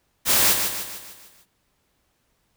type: noise with echo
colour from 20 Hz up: white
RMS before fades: -18 dBFS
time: 0.25-0.56 s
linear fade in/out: 50 ms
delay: 150 ms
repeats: 6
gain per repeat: -6 dB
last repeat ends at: 1.46 s
effects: pink hiss -69 dBFS RMS until 2.56 s